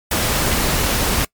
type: noise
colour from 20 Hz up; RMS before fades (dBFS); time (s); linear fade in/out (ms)
pink; -18; 0.11-1.25; 5
effects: noise-tail reverb RT60 0.1 s tail -24 dB re dry + MP3 96 kbps